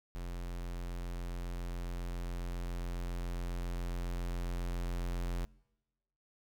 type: tone with level ramp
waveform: square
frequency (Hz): 43.65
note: F1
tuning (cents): 0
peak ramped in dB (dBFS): -39 to -34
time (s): 0.15-5.45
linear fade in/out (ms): 0
effects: noise-tail reverb RT60 1.0 s tail -25 dB re dry